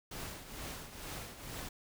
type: noise with tremolo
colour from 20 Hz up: pink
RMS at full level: -42 dBFS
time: 0.11-1.69 s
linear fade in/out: 5 ms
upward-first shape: triangle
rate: 2.2 Hz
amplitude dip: 70%
effects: none